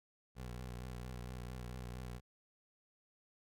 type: tone with vibrato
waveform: 20% pulse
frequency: 61.74 Hz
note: B1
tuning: in tune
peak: -39 dBFS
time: 0.35-2.21 s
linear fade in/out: 50 ms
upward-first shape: sine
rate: 4.4 Hz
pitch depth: 51 cents each way
effects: none